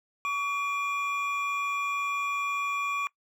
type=tone pair together; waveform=triangle; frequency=1134.5 / 2401 Hz; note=C#6 / D7; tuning=+40 / +38 cents; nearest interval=octave + minor second; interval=1298 cents; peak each=-27 / -30 dBFS; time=0.25-3.07 s; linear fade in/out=0 ms; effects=noise-tail reverb RT60 0.1 s tail -22 dB re dry